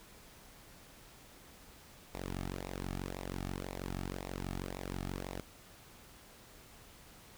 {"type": "tone with flanger", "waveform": "sawtooth", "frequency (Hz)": 46.21, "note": "F#1", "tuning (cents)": -1, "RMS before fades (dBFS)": -41, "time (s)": [2.14, 5.4], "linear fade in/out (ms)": 0, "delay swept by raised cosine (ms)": [0.64, 2.04], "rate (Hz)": 1.9, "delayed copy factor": -0.75, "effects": ["pink hiss -57 dBFS RMS until 7.37 s"]}